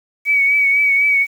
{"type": "tone with vibrato", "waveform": "sine", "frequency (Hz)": 2258, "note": "C#7", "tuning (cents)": 31, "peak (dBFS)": -11, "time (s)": [0.25, 1.27], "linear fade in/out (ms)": 50, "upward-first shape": "triangle", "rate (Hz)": 4, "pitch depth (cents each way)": 42, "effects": ["7-bit"]}